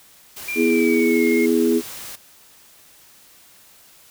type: noise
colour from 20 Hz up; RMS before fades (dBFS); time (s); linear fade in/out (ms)
white; -35; 0.36-2.16; 10
type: tone with pitch glide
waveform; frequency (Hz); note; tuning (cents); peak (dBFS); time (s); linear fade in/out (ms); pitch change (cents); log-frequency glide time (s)
sine; 2381 to 2146; D7 to C7; +23 to +43; -24; 0.48-1.46; 5; -180; 0.64-1.25
type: chord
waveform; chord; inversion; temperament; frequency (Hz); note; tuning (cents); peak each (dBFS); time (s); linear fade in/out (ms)
sine; E major; second; equal; 246.9 / 329.6 / 415.3; B3 / E4 / G#4; 0 / 0 / 0; -19; 0.55-1.82; 50
effects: white hiss -50 dBFS RMS until 4.1 s